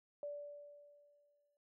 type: tone with exponential decay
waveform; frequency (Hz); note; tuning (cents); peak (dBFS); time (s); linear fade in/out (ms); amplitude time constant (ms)
sine; 581; D5; -19; -40; 0.23-1.57; 1; 290
effects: none